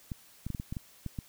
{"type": "clicks", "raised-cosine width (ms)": 5, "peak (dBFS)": -23, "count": 9, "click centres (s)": [0.118, 0.466, 0.503, 0.548, 0.599, 0.725, 0.768, 1.063, 1.188], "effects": ["white hiss -58 dBFS RMS until 1.28 s"]}